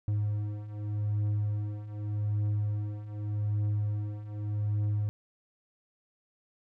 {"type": "beating tone pair", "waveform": "triangle", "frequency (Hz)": [103.83, 104.67], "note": ["G#2", "G#2"], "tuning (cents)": [0, 14], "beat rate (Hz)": 0.84, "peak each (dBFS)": [-32, -28], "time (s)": [0.08, 5.09], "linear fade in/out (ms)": 0, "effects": []}